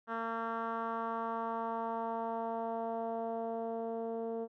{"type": "tone with low-pass filter sweep", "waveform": "10% pulse", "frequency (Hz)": 227.9, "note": "A#3", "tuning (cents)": -39, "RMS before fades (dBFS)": -37, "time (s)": [0.07, 4.48], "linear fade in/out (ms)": 50, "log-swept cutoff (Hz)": [1500, 500], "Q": 2.3, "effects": []}